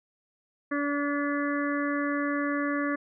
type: harmonic tone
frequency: 287.5 Hz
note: D4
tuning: 37 cents flat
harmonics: 1 / 2 / 4 / 5 / 6 / 7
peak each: -28 / -34 / -34 / -39 / -34 / -40 dBFS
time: 0.71-2.96 s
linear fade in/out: 10 ms
effects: none